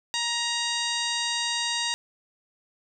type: harmonic tone with a mistuned harmonic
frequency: 940 Hz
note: A#5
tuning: 14 cents sharp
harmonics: 1 / 2 / 3 / 4 / 5 / 6 / 7 / 8 / 9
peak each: -34 / -33 / -33 / -30 / -33 / -38 / -38 / -39 / -40 dBFS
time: 0.14-1.94 s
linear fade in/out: 0 ms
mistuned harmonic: 6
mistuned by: +56 cents
effects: none